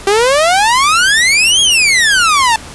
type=exponential two-way sweep; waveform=sawtooth; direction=up then down; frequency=386.6 to 3329 to 873 Hz; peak=-4 dBFS; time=0.07-2.56 s; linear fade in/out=2 ms; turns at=1.61 s; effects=pink hiss -31 dBFS RMS until 2.74 s + resampled to 24000 Hz